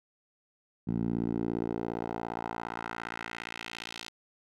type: tone with band-pass filter sweep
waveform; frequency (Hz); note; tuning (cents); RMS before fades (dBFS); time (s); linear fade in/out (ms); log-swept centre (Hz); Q
10% pulse; 57.3; A#1; -29; -35; 0.87-4.09; 10; 190 to 4000; 1.5
effects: none